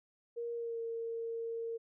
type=tone with pitch glide; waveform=sine; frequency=470 to 459 Hz; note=A#4 to A#4; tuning=+14 to -27 cents; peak=-36 dBFS; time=0.36-1.78 s; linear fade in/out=20 ms; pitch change=-41 cents; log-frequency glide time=0.54-0.8 s; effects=none